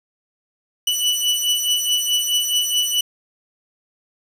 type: beating tone pair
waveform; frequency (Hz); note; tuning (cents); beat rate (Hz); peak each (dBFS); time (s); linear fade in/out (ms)
sawtooth; 2960 / 2964.7; F#7 / F#7; 0 / +3; 4.7; -19 / -16; 0.87-3.01; 5
effects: resampled to 32000 Hz + 7-bit